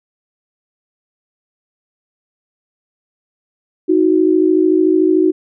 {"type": "tone pair together", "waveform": "sine", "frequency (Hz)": [315.6, 369.1], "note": ["D#4", "F#4"], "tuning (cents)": [25, -4], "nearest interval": "minor third", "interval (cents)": 271, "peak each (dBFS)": -12, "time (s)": [3.88, 5.32], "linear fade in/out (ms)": 20, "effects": []}